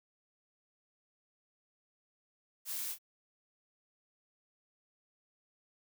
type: noise with echo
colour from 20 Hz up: blue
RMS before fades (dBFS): -39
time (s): 2.65-2.96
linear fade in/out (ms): 50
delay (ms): 27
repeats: 1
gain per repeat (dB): -8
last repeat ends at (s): 2.987
effects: none